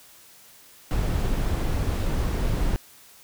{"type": "noise", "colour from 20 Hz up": "brown", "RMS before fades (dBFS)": -24, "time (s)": [0.91, 2.76], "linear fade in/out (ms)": 0, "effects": ["white hiss -51 dBFS RMS until 3.23 s"]}